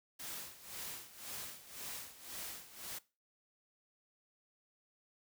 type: noise with tremolo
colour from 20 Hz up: white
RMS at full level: -44 dBFS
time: 0.19-2.99 s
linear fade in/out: 10 ms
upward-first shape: sine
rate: 1.9 Hz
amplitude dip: 80%
effects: noise-tail reverb RT60 0.3 s tail -20 dB re dry